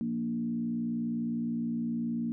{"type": "tone with frequency modulation", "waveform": "sine", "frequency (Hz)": 233.1, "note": "A#3", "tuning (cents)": 0, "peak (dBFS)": -29, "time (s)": [0.01, 2.32], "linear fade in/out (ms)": 0, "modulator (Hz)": 59.4, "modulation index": 0.71, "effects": []}